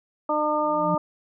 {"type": "harmonic tone", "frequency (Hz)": 302.1, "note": "D4", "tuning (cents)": 49, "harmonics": [1, 2, 3, 4], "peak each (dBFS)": [-29, -25, -26, -26], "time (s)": [0.29, 0.98], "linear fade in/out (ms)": 5}
{"type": "tone with exponential growth", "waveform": "sine", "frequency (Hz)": 174.61, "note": "F3", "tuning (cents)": 0, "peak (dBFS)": -22, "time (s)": [0.54, 0.95], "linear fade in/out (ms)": 5, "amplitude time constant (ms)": 87}
{"effects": []}